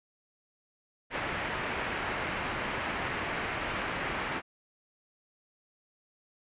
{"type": "low-pass noise", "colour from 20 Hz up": "white", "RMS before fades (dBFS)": -34, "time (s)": [1.1, 4.42], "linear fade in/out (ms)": 50, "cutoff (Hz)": 2400, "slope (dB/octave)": 24, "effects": ["resampled to 8000 Hz"]}